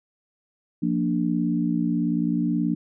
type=chord; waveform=sine; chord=Bb major; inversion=second; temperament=equal; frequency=174.61 / 233.1 / 293.7 Hz; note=F3 / Bb3 / D4; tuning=0 / 0 / 0 cents; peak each=-25 dBFS; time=0.82-2.75 s; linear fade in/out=10 ms; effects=none